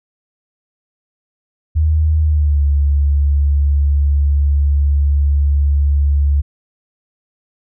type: tone with pitch glide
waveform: sine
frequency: 77.78 to 71.32 Hz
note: D#2 to C#2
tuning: 0 to +50 cents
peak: -10 dBFS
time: 1.75-6.42 s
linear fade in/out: 20 ms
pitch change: -150 cents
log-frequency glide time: 2.21-2.63 s
effects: none